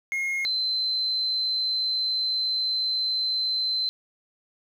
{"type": "tone pair in turn", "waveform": ["triangle", "sine"], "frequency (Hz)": [2150, 4077], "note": ["C7", "C8"], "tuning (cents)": [47, -46], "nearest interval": "major seventh", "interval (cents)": 1107, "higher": "second", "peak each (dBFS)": -23, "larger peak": "neither", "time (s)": [[0.12, 0.45], [0.45, 3.89]], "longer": "second", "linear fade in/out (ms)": 0, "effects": ["9-bit"]}